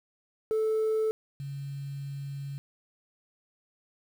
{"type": "tone pair in turn", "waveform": "sine", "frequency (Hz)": [437.7, 139.59], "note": ["A4", "C#3"], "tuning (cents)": [-9, 12], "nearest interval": "octave + minor sixth", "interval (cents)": 1979, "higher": "first", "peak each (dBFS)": [-22, -34], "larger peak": "first", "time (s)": [[0.51, 1.11], [1.4, 2.58]], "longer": "second", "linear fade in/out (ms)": 0, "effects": ["tanh soft clip ceiling -23 dBFS", "9-bit"]}